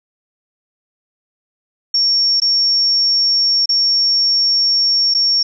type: tone with dropouts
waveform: sine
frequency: 5500 Hz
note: F8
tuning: 27 cents flat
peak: -11 dBFS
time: 1.94-5.43 s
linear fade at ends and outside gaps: 5 ms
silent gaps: 2.401-2.418 / 3.658-3.691 / 5.14-5.147 s
effects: none